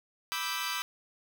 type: chord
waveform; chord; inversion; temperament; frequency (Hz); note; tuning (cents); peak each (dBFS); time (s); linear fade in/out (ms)
15% pulse; E minor seventh; second; equal with one note detuned; 987.8 / 1174.7 / 1305.6 / 1568; B5 / D6 / E6 / G6; 0 / 0 / -17 / 0; -31; 0.32-0.82; 0
effects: none